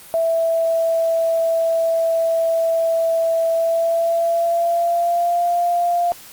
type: tone with pitch glide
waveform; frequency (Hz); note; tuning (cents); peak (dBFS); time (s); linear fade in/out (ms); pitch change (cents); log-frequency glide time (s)
sine; 659.3 to 696.9; E5 to F5; 0 to -4; -15; 0.14-6.12; 0; +96; 3.51-5.45
effects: white hiss -41 dBFS RMS until 6.32 s + Opus 32 kbps